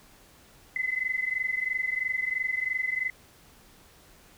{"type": "tone pair together", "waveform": "sine", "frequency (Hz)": [2022, 2045], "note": ["B6", "C7"], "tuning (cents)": [40, -40], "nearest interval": "unison", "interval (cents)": 20, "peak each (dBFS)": [-29, -30], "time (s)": [0.76, 3.1], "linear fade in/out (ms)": 2, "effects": ["pink hiss -56 dBFS RMS until 4.37 s"]}